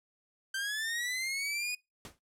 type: linear sweep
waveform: sawtooth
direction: up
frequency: 1553 to 2489 Hz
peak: -29 dBFS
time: 0.54-1.75 s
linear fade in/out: 5 ms
type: noise with exponential decay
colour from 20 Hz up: pink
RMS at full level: -42 dBFS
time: 2.05-2.19 s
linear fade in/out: 1 ms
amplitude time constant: 30 ms
effects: noise-tail reverb RT60 0.2 s tail -23 dB re dry + low-pass 12000 Hz 12 dB/octave